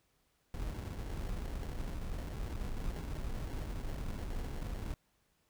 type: noise with sample-and-hold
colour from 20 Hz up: brown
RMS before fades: -39 dBFS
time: 0.54-4.94 s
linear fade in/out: 2 ms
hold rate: 1225 Hz
effects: pink hiss -75 dBFS RMS until 5.49 s